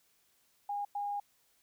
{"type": "tone bursts at uneven times", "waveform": "sine", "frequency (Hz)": 815, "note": "G#5", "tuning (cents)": -33, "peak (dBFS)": -33, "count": 2, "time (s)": [[0.69, 0.85], [0.95, 1.2]], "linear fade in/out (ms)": 5, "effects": ["white hiss -71 dBFS RMS until 1.62 s"]}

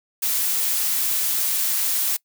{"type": "noise", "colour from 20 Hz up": "blue", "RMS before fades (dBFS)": -22, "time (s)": [0.22, 2.17], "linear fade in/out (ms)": 10, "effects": ["noise-tail reverb RT60 0.1 s tail -24 dB re dry"]}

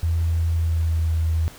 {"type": "tone with pitch glide", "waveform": "sine", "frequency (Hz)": [82.9, 81.01], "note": ["E2", "E2"], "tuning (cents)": [10, -30], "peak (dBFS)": -18, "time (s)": [0.03, 1.48], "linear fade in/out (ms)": 0, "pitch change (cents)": -40, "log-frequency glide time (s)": [0.53, 0.96], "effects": ["pink hiss -44 dBFS RMS until 1.58 s"]}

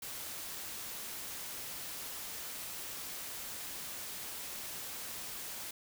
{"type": "noise", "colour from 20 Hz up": "white", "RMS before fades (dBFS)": -43, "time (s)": [0.02, 5.71], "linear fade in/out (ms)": 5, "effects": []}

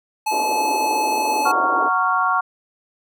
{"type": "tone", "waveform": "square", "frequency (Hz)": 861, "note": "A5", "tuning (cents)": -38, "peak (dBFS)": -19, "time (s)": [0.26, 1.52], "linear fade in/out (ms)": 10}
{"type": "band-pass noise", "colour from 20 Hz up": "pink", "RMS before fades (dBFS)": -27, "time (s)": [0.31, 1.89], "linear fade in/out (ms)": 10, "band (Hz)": [280, 980], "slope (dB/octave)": 48}
{"type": "chord", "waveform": "sine", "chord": "Gb major seventh", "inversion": "none", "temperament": "just", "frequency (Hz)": [740, 925, 1110, 1387.5], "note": ["Gb5", "Bb5", "Db6", "F6"], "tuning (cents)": [0, -14, 2, -12], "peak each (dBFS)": [-23, -25, -19, -21], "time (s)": [1.45, 2.41], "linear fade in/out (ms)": 10}
{"effects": []}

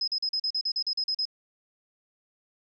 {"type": "tone bursts", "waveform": "sine", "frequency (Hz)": 5090, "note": "D#8", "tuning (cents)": 39, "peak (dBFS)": -25, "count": 12, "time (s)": [0.01, 1.254], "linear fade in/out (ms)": 5, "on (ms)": 67, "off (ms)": 40, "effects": []}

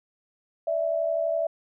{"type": "tone pair together", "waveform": "sine", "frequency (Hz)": [587.4, 659.3], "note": ["D5", "E5"], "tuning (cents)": [0, 0], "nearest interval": "major second", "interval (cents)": 200, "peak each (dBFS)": [-29, -24], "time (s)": [0.67, 1.47], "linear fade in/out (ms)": 5, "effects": []}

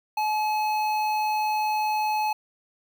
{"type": "tone with notch filter", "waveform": "square", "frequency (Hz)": 855, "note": "A5", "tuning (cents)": -50, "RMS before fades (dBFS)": -25, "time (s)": [0.17, 2.33], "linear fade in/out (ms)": 5, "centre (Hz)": 8600, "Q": 0.54, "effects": ["10-bit"]}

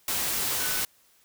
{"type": "tone in noise", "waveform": "sine", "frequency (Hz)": 1495, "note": "F#6", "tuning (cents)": 17, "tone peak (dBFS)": -36, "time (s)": [0.6, 0.81], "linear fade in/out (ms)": 2, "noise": "white", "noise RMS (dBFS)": -28, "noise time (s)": [0.08, 0.85], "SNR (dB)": -11, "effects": ["white hiss -62 dBFS RMS until 1.24 s"]}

